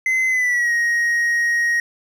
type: tone with pitch glide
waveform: triangle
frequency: 2051 to 1880.8 Hz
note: C7 to A#6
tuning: -35 to +15 cents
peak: -14 dBFS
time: 0.06-1.8 s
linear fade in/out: 2 ms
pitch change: -150 cents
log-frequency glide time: 0.29-0.72 s
effects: none